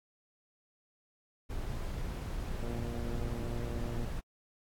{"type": "noise", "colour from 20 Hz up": "brown", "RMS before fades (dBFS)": -37, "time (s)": [1.49, 4.21], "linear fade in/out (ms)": 20}
{"type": "click train", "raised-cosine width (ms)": 2, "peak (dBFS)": -30, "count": 168, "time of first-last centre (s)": [2.63, 4.045], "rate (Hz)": 118}
{"effects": ["AAC 64 kbps"]}